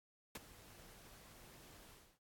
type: noise with ADSR envelope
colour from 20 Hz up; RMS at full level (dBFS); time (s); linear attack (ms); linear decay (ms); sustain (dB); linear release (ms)
pink; -44; 0.35-2.19; 3; 29; -16; 280
effects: AAC 64 kbps